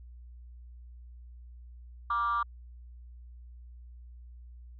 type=tone with frequency modulation; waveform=sine; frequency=1174.7 Hz; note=D6; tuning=in tune; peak=-25 dBFS; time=2.1-2.43 s; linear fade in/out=5 ms; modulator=223 Hz; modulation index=0.63; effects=tanh soft clip ceiling -23 dBFS + added 60 Hz sine -46 dBFS peak until 4.79 s